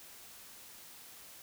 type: silence
effects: white hiss -53 dBFS RMS until 1.42 s